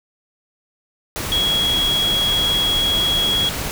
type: tone in noise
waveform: sine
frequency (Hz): 3322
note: G#7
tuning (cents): 0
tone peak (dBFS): -16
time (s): 1.32-3.49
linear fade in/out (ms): 0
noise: pink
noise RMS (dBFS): -25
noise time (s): 1.16-3.71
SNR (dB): +6
effects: none